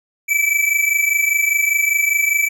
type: tone pair together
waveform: square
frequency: 2297 / 2322 Hz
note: D7 / D7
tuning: -39 / -20 cents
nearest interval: unison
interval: 19 cents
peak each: -18 dBFS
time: 0.28-2.49 s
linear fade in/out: 20 ms
effects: none